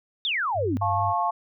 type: exponential sweep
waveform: sine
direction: down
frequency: 3729 to 233.1 Hz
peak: -23 dBFS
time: 0.25-0.77 s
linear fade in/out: 0 ms
type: tone with vibrato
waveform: sine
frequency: 98 Hz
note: G2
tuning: in tune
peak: -28 dBFS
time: 0.54-1.14 s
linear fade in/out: 50 ms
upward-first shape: triangle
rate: 4.6 Hz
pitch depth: 48 cents each way
type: chord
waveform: sine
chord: F augmented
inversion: none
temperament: just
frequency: 698.5 / 873.1 / 1091.3 Hz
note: F5 / A5 / C#6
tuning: 0 / -14 / -27 cents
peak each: -26 dBFS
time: 0.81-1.31 s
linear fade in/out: 10 ms
effects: none